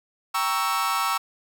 40% pulse chord, G diminished seventh, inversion none, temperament equal with one note detuned, 784 / 932.3 / 1113.9 / 1318.5 Hz, G5 / Bb5 / Db6 / Fb6, 0 / 0 / +8 / 0 cents, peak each -31 / -29 / -26 / -25 dBFS, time 0.34-1.18 s, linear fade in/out 10 ms, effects none

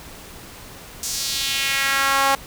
sawtooth tone with high-pass filter sweep, 273.4 Hz, C#4, 24 cents flat, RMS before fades -21 dBFS, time 1.03-2.35 s, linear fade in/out 2 ms, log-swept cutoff 6500 to 830 Hz, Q 1.8, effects pink hiss -40 dBFS RMS until 2.46 s

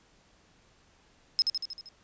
sine tone with echo, 5150 Hz, E8, 41 cents flat, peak -20 dBFS, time 1.39-1.42 s, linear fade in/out 0 ms, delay 78 ms, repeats 6, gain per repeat -4 dB, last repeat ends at 1.888 s, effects pink hiss -63 dBFS RMS until 2.03 s + resampled to 16000 Hz

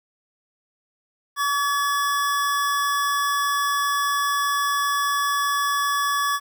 square tone pair together, 1138 / 1705 Hz, C#6 / G#6, +45 / +45 cents, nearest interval perfect fifth, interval 700 cents, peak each -22 / -27 dBFS, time 1.36-6.4 s, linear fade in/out 50 ms, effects 9-bit

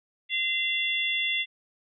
harmonic tone, 688 Hz, F5, 26 cents flat, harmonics 3 / 4 / 5, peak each -29 / -29 / -29 dBFS, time 0.29-1.46 s, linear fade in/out 50 ms, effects none

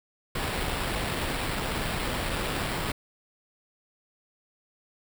pink noise with sample-and-hold, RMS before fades -30 dBFS, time 0.35-2.92 s, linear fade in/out 5 ms, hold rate 6300 Hz, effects none

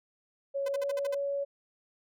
sine tone with pitch glide, 554.4 to 561.5 Hz, C#5 to C#5, 0 to +22 cents, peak -29 dBFS, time 0.54-1.45 s, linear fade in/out 20 ms, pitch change +22 cents, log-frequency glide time 0.66-0.85 s
sawtooth tone bursts, 509 Hz, C5, 48 cents flat, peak -32 dBFS, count 7, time 0.66-1.147 s, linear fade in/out 5 ms, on 25 ms, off 52 ms
effects none

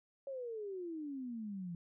sine exponential sweep, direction down, 558 to 167.5 Hz, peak -40 dBFS, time 0.27-1.75 s, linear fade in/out 2 ms, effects none

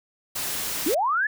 white noise, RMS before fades -29 dBFS, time 0.35-0.95 s, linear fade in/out 10 ms
sine linear sweep, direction up, 261.6 to 1760 Hz, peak -20 dBFS, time 0.86-1.27 s, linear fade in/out 5 ms
effects none

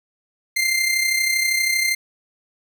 sawtooth tone with amplitude modulation, 2093 Hz, C7, in tune, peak -12 dBFS, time 0.56-1.95 s, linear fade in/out 10 ms, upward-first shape sine, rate 32.6 Hz, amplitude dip 50%, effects none

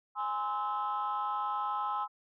sine chord, Ab augmented, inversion none, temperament just, 830.6 / 1038.3 / 1297.8 Hz, Ab5 / C6 / E6, 0 / -14 / -27 cents, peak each -34 dBFS, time 0.15-2.08 s, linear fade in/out 50 ms, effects tanh soft clip ceiling -25 dBFS

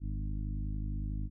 harmonic tone with a mistuned harmonic, 51 Hz, G#1, 31 cents flat, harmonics 1 / 2 / 3 / 4 / 5 / 6, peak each -34 / -40 / -44 / -46 / -48 / -50 dBFS, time 0-1.3 s, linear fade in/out 50 ms, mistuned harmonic 1, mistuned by -90 cents, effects none

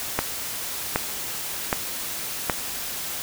click train, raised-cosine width 0.5 ms, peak -5 dBFS, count 4, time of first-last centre 0.19-2.498 s, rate 1.3 Hz, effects white hiss -31 dBFS RMS until 3.22 s

